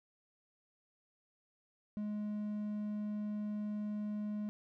triangle tone, 209.6 Hz, G#3, 16 cents sharp, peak -34 dBFS, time 1.97-4.49 s, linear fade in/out 0 ms, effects none

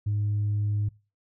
sine tone, 103.83 Hz, G#2, in tune, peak -22 dBFS, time 0.06-0.89 s, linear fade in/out 10 ms, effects noise-tail reverb RT60 0.3 s tail -22 dB re dry + tanh soft clip ceiling -21 dBFS

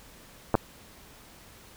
clicks, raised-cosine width 1 ms, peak -7 dBFS, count 2, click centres 0.543 / 0.552 s, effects pink hiss -52 dBFS RMS until 1.76 s

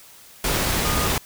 sine tone in noise, 1226 Hz, D#6, 26 cents flat, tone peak -27 dBFS, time 0.85-1.07 s, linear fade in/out 2 ms, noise pink, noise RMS -22 dBFS, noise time 0.44-1.18 s, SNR -8 dB, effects white hiss -47 dBFS RMS until 1.25 s

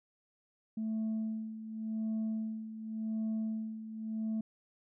sine tone with tremolo, 220 Hz, A3, in tune, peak -29 dBFS, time 0.77-4.41 s, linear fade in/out 5 ms, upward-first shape sine, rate 0.89 Hz, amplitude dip 75%, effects tanh soft clip ceiling -30 dBFS

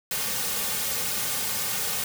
white noise with comb filter, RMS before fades -28 dBFS, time 0.11-2.04 s, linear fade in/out 2 ms, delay 3 ms, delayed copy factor -0.8, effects none

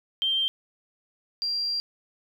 sine tone pair in turn, 3155 / 4749 Hz, G7 / D8, +10 / +18 cents, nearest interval perfect fifth, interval 708 cents, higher second, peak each -22 / -25 dBFS, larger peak first, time 0.22-0.48 / 1.42-1.8 s, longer second, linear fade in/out 0 ms, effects 9-bit

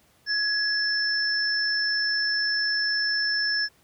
sine tone pair together, 1677 / 5321 Hz, G#6 / E8, +16 / +15 cents, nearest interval octave + minor sixth, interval 1999 cents, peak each -25 / -25 dBFS, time 0.26-3.69 s, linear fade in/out 50 ms, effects pink hiss -61 dBFS RMS until 3.83 s + high-pass 60 Hz 12 dB/octave

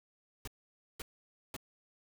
pink noise bursts, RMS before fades -42 dBFS, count 3, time 0.45-1.565 s, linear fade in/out 2 ms, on 25 ms, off 520 ms, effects none

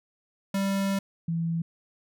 square / sine tone pair in turn, 196 / 166.13 Hz, G3 / E3, 0 / +14 cents, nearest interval minor third, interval 286 cents, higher first, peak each -25 dBFS, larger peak neither, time 0.54-0.99 / 1.28-1.62 s, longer first, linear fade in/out 5 ms, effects none

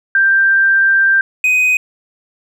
sine / triangle tone pair in turn, 1577 / 2503 Hz, G6 / D#7, +10 / +10 cents, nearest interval minor sixth, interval 800 cents, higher second, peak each -8 dBFS, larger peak neither, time 0.15-1.21 / 1.44-1.77 s, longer first, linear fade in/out 2 ms, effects none

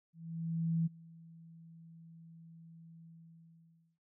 sine tone with ADSR envelope, 164.81 Hz, E3, in tune, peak -28 dBFS, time 0.13-3.99 s, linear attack 730 ms, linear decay 20 ms, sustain -24 dB, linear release 930 ms, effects none

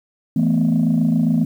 sine chord, E suspended fourth, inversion none, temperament just, 164.81 / 219.8 / 247.2 Hz, E3 / A3 / B3, 0 / -2 / +2 cents, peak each -17 dBFS, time 0.36-1.45 s, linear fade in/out 5 ms, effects tanh soft clip ceiling -9 dBFS + 8-bit

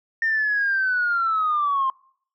sine linear sweep, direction down, 1823 to 1047 Hz, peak -18 dBFS, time 0.22-1.9 s, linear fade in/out 2 ms, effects noise-tail reverb RT60 0.6 s tail -25 dB re dry + tanh soft clip ceiling -14 dBFS

